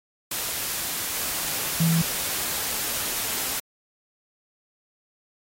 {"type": "tone in noise", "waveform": "sine", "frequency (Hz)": 164.81, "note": "E3", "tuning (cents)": 0, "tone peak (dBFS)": -18, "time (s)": [1.8, 2.02], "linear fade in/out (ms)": 5, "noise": "white", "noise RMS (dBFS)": -28, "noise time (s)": [0.31, 3.6], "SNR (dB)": 7, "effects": ["AAC 48 kbps"]}